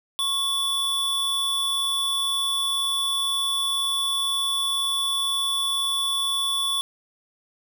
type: tone pair together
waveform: square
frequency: 1100 / 3457 Hz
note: C#6 / A7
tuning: -14 / -31 cents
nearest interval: octave + minor sixth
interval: 1983 cents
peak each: -33 / -23 dBFS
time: 0.19-6.81 s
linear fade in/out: 0 ms
effects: none